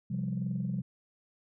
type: chord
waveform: sine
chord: C suspended fourth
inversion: none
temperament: just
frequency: 130.81 / 174.42 / 196.22 Hz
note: C3 / F3 / G3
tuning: 0 / -2 / +2 cents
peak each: -34 dBFS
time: 0.1-0.82 s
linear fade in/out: 10 ms
effects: tanh soft clip ceiling -23 dBFS